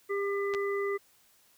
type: harmonic tone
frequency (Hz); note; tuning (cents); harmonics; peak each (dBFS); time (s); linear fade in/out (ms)
400; G4; +35; 1 / 3 / 5; -29 / -38 / -38; 0.09-0.98; 20
type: clicks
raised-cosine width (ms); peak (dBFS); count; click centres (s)
0.2; -21; 2; 0.538 / 0.548
effects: white hiss -64 dBFS RMS until 1.57 s